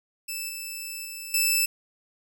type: tone with level steps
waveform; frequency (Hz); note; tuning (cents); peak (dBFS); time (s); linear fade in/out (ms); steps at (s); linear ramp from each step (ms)
10% pulse; 2637; E7; 0; -22 / -25 / -27 / -12; 0.28-1.66; 10; 0.49 / 1.05 / 1.34; 2
effects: none